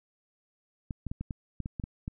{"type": "clicks", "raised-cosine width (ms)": 5, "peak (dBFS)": -22, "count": 10, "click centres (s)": [0.908, 1.067, 1.115, 1.21, 1.308, 1.603, 1.659, 1.798, 1.839, 2.079], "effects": []}